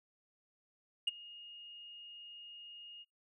sine tone with ADSR envelope, 2853 Hz, F7, 36 cents sharp, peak -25 dBFS, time 1.07-3.05 s, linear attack 8 ms, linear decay 19 ms, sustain -24 dB, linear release 35 ms, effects noise-tail reverb RT60 0.2 s tail -25 dB re dry + tanh soft clip ceiling -27 dBFS

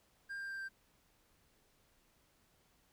triangle tone with pitch steps, 1600 / 1590.8 / 1581.6 / 1572.5 Hz, G6 / G6 / G6 / G6, +35 / +25 / +15 / +5 cents, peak -39 dBFS, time 0.29-0.69 s, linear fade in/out 20 ms, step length 100 ms, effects pink hiss -72 dBFS RMS until 2.92 s

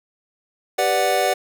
square chord, G major seventh, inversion none, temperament equal, 392 / 493.9 / 587.3 / 740 Hz, G4 / B4 / D5 / F#5, 0 / 0 / 0 / 0 cents, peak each -26 / -25 / -23 / -21 dBFS, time 0.78-1.34 s, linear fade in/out 10 ms, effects none

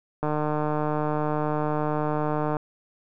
click train, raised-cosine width 1 ms, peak -13 dBFS, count 354, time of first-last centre 0.23-2.568 s, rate 151 Hz, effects none

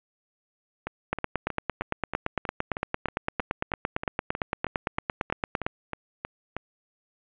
two click trains, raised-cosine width 0.5 ms, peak -16 / -10 dBFS, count 19 / 41, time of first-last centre 0.87-6.566 / 1.13-5.665 s, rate 3.16 / 8.82 Hz, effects resampled to 8000 Hz + 8-bit

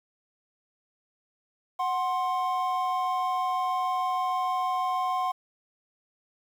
triangle tone pair together, 740 / 1053.6 Hz, F#5 / C6, 0 / +12 cents, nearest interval tritone, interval 612 cents, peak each -26 dBFS, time 1.79-5.32 s, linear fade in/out 10 ms, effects 9-bit

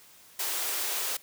white high-pass noise, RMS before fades -31 dBFS, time 0.39-1.17 s, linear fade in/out 5 ms, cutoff 330 Hz, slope 48 dB/octave, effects white hiss -55 dBFS RMS until 1.22 s + high-pass 60 Hz 12 dB/octave

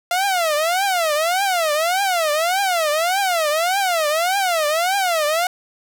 sawtooth tone with vibrato, 688 Hz, F5, 26 cents flat, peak -13 dBFS, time 0.11-5.47 s, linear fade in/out 2 ms, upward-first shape triangle, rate 1.7 Hz, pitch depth 290 cents each way, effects none

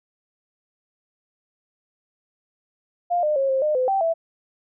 sine tone with pitch steps, 702 / 605 / 543 / 531 / 607 / 510 / 778 / 660 Hz, F5 / D#5 / C#5 / C5 / D#5 / C5 / G5 / E5, +9 / -49 / -36 / +25 / -43 / -44 / -13 / +2 cents, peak -18 dBFS, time 3.1-4.14 s, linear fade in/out 20 ms, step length 130 ms, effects none

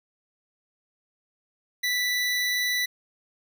25% pulse tone, 1975.5 Hz, B6, in tune, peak -20 dBFS, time 1.83-2.86 s, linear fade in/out 10 ms, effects none

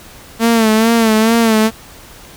sawtooth tone with vibrato, 224.3 Hz, A3, 34 cents sharp, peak -5 dBFS, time 0.39-1.71 s, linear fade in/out 50 ms, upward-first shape sine, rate 2.3 Hz, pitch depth 60 cents each way, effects pink hiss -38 dBFS RMS until 2.36 s

